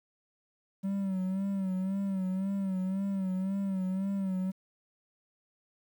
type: tone with vibrato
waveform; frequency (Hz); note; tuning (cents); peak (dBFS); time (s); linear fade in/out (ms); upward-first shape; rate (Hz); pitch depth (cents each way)
triangle; 191.6; G3; -39; -27; 0.83-4.52; 20; sine; 1.9; 58
effects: 10-bit